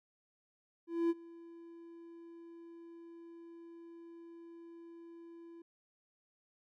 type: tone with ADSR envelope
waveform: triangle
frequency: 336.4 Hz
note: E4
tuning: 35 cents sharp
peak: -25 dBFS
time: 0.87-5.62 s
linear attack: 230 ms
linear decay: 34 ms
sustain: -23 dB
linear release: 4 ms
effects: none